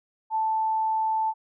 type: tone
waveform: sine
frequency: 880 Hz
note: A5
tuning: in tune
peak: -22 dBFS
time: 0.3-1.34 s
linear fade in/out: 50 ms
effects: none